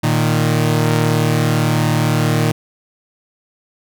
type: tone pair together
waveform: sawtooth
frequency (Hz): 115.44 / 154.1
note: A#2 / D#3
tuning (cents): -16 / -16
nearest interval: perfect fourth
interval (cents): 500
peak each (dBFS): -12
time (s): 0.03-2.52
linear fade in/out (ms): 10
effects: none